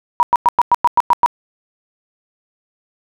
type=tone bursts; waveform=sine; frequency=960 Hz; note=B5; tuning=49 cents flat; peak=-7 dBFS; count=9; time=0.2-1.261 s; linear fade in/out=0 ms; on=29 ms; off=100 ms; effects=none